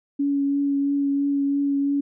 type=tone with vibrato; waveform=sine; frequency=281 Hz; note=C#4; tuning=24 cents sharp; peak=-19 dBFS; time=0.19-2.01 s; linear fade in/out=10 ms; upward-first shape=triangle; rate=3 Hz; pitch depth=15 cents each way; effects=none